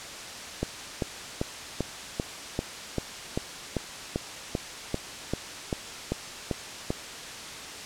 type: click train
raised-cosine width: 2 ms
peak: -13 dBFS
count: 17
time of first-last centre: 0.63-6.905 s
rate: 2.55 Hz
effects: white hiss -39 dBFS RMS until 7.85 s + low-pass 7000 Hz 12 dB/octave